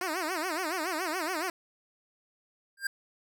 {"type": "tone with vibrato", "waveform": "10% pulse", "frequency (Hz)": 340.3, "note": "F4", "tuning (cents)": -45, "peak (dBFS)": -22, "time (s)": [0.01, 1.5], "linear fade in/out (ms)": 2, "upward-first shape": "sine", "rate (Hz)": 7.1, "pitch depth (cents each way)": 200}
{"type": "tone with exponential growth", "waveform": "square", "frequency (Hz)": 1597, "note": "G6", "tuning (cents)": 32, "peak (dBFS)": -25, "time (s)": [2.77, 2.87], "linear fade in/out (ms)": 5, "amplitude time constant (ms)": 21}
{"effects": []}